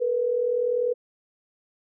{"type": "tone pair together", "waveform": "sine", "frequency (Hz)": [450.2, 490.4], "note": ["A4", "B4"], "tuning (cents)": [40, -12], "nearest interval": "minor second", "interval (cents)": 148, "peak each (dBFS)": [-28, -22], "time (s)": [0, 0.94], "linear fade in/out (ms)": 20, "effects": []}